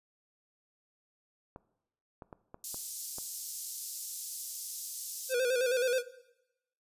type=clicks; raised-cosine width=1 ms; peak=-31 dBFS; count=6; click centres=1.561 / 2.222 / 2.328 / 2.544 / 2.744 / 3.184 s
type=high-pass noise; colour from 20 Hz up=pink; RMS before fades=-40 dBFS; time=2.64-5.33 s; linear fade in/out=2 ms; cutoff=5500 Hz; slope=24 dB/octave
type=tone with vibrato; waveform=square; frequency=501 Hz; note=B4; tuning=25 cents sharp; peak=-28 dBFS; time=5.29-6.03 s; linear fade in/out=50 ms; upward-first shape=square; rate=9.4 Hz; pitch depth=63 cents each way
effects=noise-tail reverb RT60 0.9 s tail -18 dB re dry + resampled to 32000 Hz